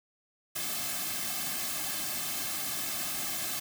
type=noise with comb filter; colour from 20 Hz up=white; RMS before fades=-34 dBFS; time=0.55-3.6 s; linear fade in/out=10 ms; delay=2.1 ms; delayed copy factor=-0.95; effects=none